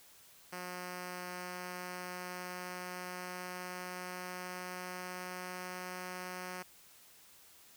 5% pulse tone with pitch glide, 180 to 182.09 Hz, F#3 to F#3, -47 to -27 cents, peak -30 dBFS, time 0.52-6.63 s, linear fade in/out 10 ms, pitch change +20 cents, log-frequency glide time 1.09-6.13 s, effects white hiss -60 dBFS RMS until 7.76 s

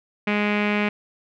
sawtooth tone with low-pass filter, 207.7 Hz, G#3, in tune, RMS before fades -22 dBFS, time 0.27-0.89 s, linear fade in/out 5 ms, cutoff 2400 Hz, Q 4.3, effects none

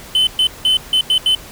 triangle tone bursts at uneven times, 3045 Hz, F#7, 49 cents sharp, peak -9 dBFS, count 6, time 0.15-0.27 / 0.39-0.47 / 0.65-0.77 / 0.93-1.01 / 1.1-1.18 / 1.26-1.35 s, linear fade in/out 2 ms, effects pink hiss -36 dBFS RMS until 1.51 s

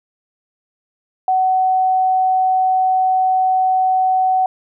sine tone, 750 Hz, F#5, 23 cents sharp, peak -12 dBFS, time 1.28-4.46 s, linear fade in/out 2 ms, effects none

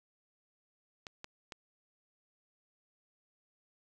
clicks, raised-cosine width 0.2 ms, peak -26 dBFS, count 3, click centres 1.068 / 1.244 / 1.522 s, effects 10-bit

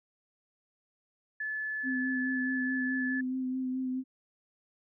sine tone, 1729 Hz, A6, 31 cents flat, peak -32 dBFS, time 1.4-3.21 s, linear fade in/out 5 ms
sine tone with vibrato, 257.9 Hz, C4, 25 cents flat, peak -30 dBFS, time 1.83-4.04 s, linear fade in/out 50 ms, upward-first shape sine, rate 4.7 Hz, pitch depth 20 cents each way
effects none

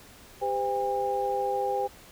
sine tone cluster, 398 / 512 / 806 Hz, G4 / C5 / G5, +26 / -38 / +48 cents, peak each -32 / -30 / -28 dBFS, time 0.41-1.88 s, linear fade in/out 20 ms, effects pink hiss -51 dBFS RMS until 2.11 s

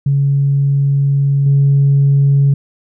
sine tone with level steps, 139.7 Hz, C#3, 14 cents sharp, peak -9 / -6 dBFS, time 0.06-2.54 s, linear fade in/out 5 ms, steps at 1.46 s, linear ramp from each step 2 ms, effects tanh soft clip ceiling -4 dBFS

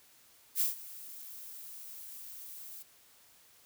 violet noise with ADSR envelope, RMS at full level -28 dBFS, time 0.55-2.83 s, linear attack 57 ms, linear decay 140 ms, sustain -19 dB, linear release 11 ms, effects white hiss -62 dBFS RMS until 3.65 s

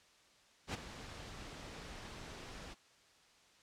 pink noise with ADSR envelope, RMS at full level -37 dBFS, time 0.67-2.75 s, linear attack 72 ms, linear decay 13 ms, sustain -12 dB, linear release 26 ms, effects white hiss -66 dBFS RMS until 3.62 s + low-pass 6000 Hz 12 dB/octave

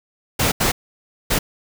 pink noise bursts at uneven times, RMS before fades -18 dBFS, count 3, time 0.39-0.52 / 0.6-0.72 / 1.3-1.39 s, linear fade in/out 10 ms, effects none

